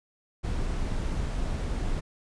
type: noise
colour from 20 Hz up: brown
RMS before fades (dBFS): -29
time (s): 0.43-2.01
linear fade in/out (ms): 20
effects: resampled to 22050 Hz